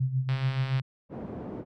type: tone with tremolo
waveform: sine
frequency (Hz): 130.6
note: C3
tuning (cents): -3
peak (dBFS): -22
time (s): 0-0.82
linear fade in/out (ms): 10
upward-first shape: sine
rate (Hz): 7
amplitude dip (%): 70
type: click train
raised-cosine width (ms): 0.3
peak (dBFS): -22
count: 69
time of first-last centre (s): 0.29-0.797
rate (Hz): 134
type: band-pass noise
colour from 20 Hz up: pink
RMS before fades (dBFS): -38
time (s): 1.09-1.65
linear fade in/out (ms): 50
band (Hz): 140 to 490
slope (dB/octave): 12
effects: none